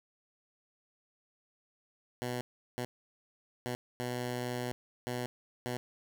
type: tone bursts at uneven times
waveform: 10% pulse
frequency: 123.47 Hz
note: B2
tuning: in tune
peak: -26 dBFS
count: 6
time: 2.22-2.41 / 2.78-2.85 / 3.66-3.75 / 4-4.72 / 5.07-5.26 / 5.66-5.77 s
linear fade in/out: 0 ms
effects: none